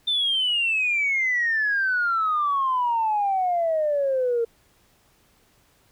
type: exponential sweep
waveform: sine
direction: down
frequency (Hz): 3587 to 457.2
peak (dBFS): -19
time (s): 0.07-4.45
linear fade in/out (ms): 10
effects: tanh soft clip ceiling -15 dBFS + pink hiss -61 dBFS RMS until 5.91 s